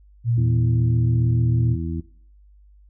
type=tone with pitch glide; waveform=sine; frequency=117.4 to 118.22 Hz; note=A#2 to A#2; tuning=+13 to +25 cents; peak=-17 dBFS; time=0.24-1.77 s; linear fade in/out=50 ms; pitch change=+12 cents; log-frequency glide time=0.98-1.17 s
type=harmonic tone; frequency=82.41 Hz; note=E2; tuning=in tune; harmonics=1 / 2 / 3 / 4; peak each=-27 / -30 / -32 / -33 dBFS; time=0.37-2.01 s; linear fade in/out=10 ms
effects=noise-tail reverb RT60 0.5 s tail -19 dB re dry + added 50 Hz sine -48 dBFS peak until 2.89 s